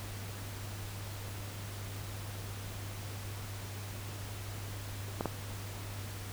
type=clicks; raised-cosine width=1 ms; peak=-18 dBFS; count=2; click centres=5.209 / 5.257 s; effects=added 100 Hz sine -41 dBFS peak until 6.32 s + pink hiss -46 dBFS RMS until 6.32 s